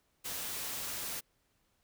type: noise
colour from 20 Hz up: white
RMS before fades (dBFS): -39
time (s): 0.24-1.21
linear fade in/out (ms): 20
effects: pink hiss -75 dBFS RMS until 1.83 s